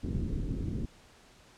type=low-pass noise; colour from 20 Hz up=pink; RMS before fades=-33 dBFS; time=0.03-0.86 s; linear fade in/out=10 ms; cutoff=320 Hz; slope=24 dB/octave; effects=pink hiss -58 dBFS RMS until 1.57 s + low-pass 8000 Hz 12 dB/octave